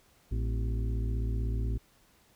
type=harmonic tone with a mistuned harmonic; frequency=56 Hz; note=A1; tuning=31 cents sharp; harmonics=1 / 2 / 4 / 5 / 6 / 7; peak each=-29 / -34 / -45 / -44 / -49 / -48 dBFS; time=0.31-1.78 s; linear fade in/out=10 ms; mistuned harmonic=5; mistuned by=-120 cents; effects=pink hiss -64 dBFS RMS until 2.35 s